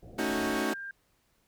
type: low-pass noise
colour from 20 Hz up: pink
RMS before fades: -48 dBFS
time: 0.02-0.64 s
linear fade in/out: 10 ms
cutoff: 740 Hz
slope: 96 dB/octave
type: chord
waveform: sawtooth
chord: D# half-diminished seventh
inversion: second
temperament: equal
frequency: 220 / 277.2 / 311.1 / 370 Hz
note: A3 / C#4 / D#4 / F#4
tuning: 0 / 0 / 0 / 0 cents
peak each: -30 dBFS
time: 0.18-0.74 s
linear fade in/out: 10 ms
type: tone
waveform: sine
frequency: 1595 Hz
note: G6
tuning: 30 cents sharp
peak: -37 dBFS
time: 0.19-0.91 s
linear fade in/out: 2 ms
effects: pink hiss -71 dBFS RMS until 1.47 s